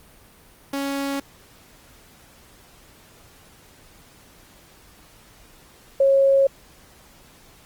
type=tone pair in turn; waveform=sawtooth / sine; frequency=277.6 / 546 Hz; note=C#4 / C#5; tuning=+3 / -26 cents; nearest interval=octave; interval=1171 cents; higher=second; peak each=-20 / -13 dBFS; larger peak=second; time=0.73-1.2 / 6-6.47 s; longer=neither; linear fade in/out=5 ms; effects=pink hiss -51 dBFS RMS until 7.65 s + Opus 32 kbps